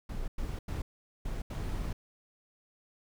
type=noise bursts at uneven times; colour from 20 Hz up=brown; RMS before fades=-35 dBFS; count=5; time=0.09-0.28 / 0.38-0.59 / 0.68-0.82 / 1.25-1.42 / 1.5-1.93 s; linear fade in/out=5 ms; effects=none